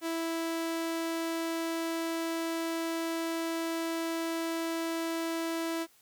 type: tone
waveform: sawtooth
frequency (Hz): 329.6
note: E4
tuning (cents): 0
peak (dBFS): -27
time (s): 0.01-5.87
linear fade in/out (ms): 50
effects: white hiss -63 dBFS RMS until 6.01 s